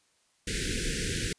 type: band-stop noise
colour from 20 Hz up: pink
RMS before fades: -31 dBFS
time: 0.47-1.33 s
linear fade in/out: 5 ms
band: 500 to 1500 Hz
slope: 96 dB/octave
effects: white hiss -69 dBFS RMS until 1.38 s + resampled to 22050 Hz